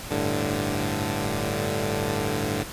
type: chord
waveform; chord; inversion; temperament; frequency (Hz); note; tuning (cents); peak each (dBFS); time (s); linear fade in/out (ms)
10% pulse; G suspended second; none; equal; 98 / 110 / 146.83; G2 / A2 / D3; 0 / 0 / 0; -21; 0.1-2.64; 20
effects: pink hiss -37 dBFS RMS until 2.72 s + resampled to 32000 Hz